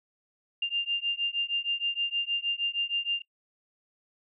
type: beating tone pair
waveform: sine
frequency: 2794 / 2800.4 Hz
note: F7 / F7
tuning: 0 / +4 cents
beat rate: 6.4 Hz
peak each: -30 dBFS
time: 0.62-3.22 s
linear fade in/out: 5 ms
effects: noise-tail reverb RT60 0.1 s tail -25 dB re dry